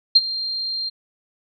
sine tone with ADSR envelope, 4186 Hz, C8, in tune, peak -6 dBFS, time 0.15-0.9 s, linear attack 10 ms, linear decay 37 ms, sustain -17 dB, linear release 20 ms, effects none

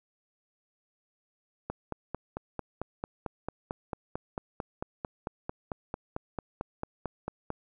click train, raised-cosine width 1 ms, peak -19 dBFS, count 27, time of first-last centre 1.7-7.504 s, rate 4.48 Hz, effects none

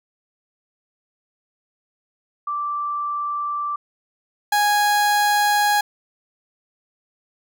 sine / 30% pulse tone pair in turn, 1171 / 828 Hz, D6 / G#5, -5 / -5 cents, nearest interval tritone, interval 600 cents, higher first, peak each -22 / -13 dBFS, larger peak second, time 2.47-3.76 / 4.52-5.81 s, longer neither, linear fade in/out 5 ms, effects none

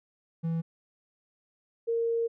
triangle / sine tone pair in turn, 164.7 / 462 Hz, E3 / A#4, -1 / -16 cents, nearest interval octave + tritone, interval 1785 cents, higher second, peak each -25 dBFS, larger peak neither, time 0.43-0.62 / 1.87-2.28 s, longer second, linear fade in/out 20 ms, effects none

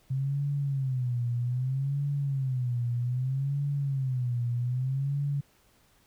sine tone with vibrato, 130.81 Hz, C3, in tune, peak -26 dBFS, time 0.1-5.41 s, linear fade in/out 10 ms, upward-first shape sine, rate 0.63 Hz, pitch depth 150 cents each way, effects pink hiss -64 dBFS RMS until 6.06 s

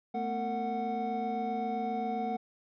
triangle tone cluster, 221.2 / 248.8 / 457.2 / 738 Hz, A3 / B3 / A#4 / F#5, +9 / +13 / -34 / -5 cents, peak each -34 / -40 / -37 / -31 dBFS, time 0.14-2.37 s, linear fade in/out 10 ms, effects resampled to 11025 Hz

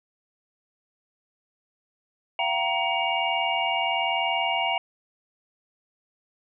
sine tone cluster, 684 / 765 / 943 / 2256 / 2824 Hz, F5 / G5 / A#5 / C#7 / F7, -36 / -42 / +20 / +30 / +19 cents, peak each -29 dBFS, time 2.39-4.78 s, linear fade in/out 2 ms, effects none

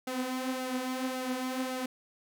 sawtooth tone with flanger, 256.9 Hz, C4, 32 cents flat, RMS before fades -34 dBFS, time 0.07-1.86 s, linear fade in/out 5 ms, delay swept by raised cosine 1.4 to 6.9 ms, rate 1.8 Hz, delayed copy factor +0.55, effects none

